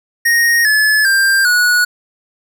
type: tone with pitch steps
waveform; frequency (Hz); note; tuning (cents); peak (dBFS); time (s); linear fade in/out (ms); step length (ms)
square; 1864.7 / 1719.8 / 1586.2 / 1463; A#6 / A6 / G6 / F#6; 0 / -40 / +20 / -20; -10; 0.25-1.85; 10; 400
effects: none